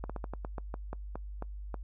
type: slowing click train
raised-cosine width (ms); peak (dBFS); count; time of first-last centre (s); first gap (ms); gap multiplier
1; -24; 12; 0.04-1.743; 56; 1.19
effects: noise-tail reverb RT60 0.1 s tail -24 dB re dry + added 50 Hz sine -39 dBFS peak until 1.83 s